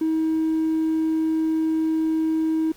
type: tone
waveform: triangle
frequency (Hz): 318.6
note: D#4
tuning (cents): +41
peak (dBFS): -16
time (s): 0.01-2.72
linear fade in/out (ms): 5
effects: tanh soft clip ceiling -15 dBFS + pink hiss -51 dBFS RMS until 2.76 s